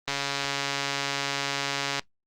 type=click train; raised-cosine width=0.2 ms; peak=-10 dBFS; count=269; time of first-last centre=0.08-1.994 s; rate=140 Hz; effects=noise-tail reverb RT60 0.1 s tail -19 dB re dry + Opus 24 kbps